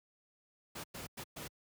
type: noise bursts at uneven times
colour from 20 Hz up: pink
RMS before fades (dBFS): -44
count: 4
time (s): 0.75-0.84 / 0.94-1.07 / 1.17-1.24 / 1.36-1.48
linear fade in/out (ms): 10
effects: high-pass 80 Hz 12 dB/octave